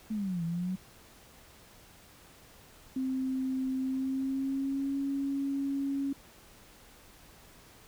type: exponential two-way sweep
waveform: sine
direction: down then up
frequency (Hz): 223.4 to 164.81 to 188.9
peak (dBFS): -30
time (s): 0.1-0.76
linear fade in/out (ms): 10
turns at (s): 0.44
type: tone with pitch glide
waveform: sine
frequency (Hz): 261.6 to 276.5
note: C4 to C#4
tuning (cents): 0 to -4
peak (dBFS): -29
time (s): 2.96-6.13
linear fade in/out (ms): 5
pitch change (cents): +96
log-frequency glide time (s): 3.81-4.97
effects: pink hiss -56 dBFS RMS until 7.87 s